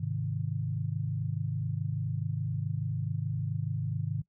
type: chord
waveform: sine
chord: Ab major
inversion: none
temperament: equal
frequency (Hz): 103.83 / 130.81 / 155.56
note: Ab2 / C3 / Eb3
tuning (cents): 0 / 0 / 0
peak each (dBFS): -34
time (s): 0-4.22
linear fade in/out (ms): 10
effects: noise-tail reverb RT60 0.1 s tail -20 dB re dry